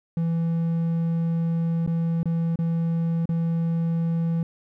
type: tone with dropouts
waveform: triangle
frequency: 166.2 Hz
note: E3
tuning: 15 cents sharp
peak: -19 dBFS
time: 0.17-4.43 s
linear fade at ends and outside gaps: 2 ms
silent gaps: 1.864-1.875 / 2.231-2.256 / 2.558-2.589 / 3.256-3.291 s
effects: none